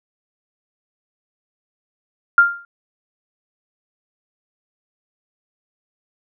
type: tone with exponential decay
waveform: sine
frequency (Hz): 1396.9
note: F6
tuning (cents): 0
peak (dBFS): -4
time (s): 2.38-2.65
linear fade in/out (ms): 2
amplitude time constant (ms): 58
effects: none